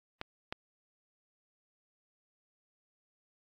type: clicks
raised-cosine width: 0.3 ms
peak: -20 dBFS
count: 2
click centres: 0.214 / 0.525 s
effects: AAC 64 kbps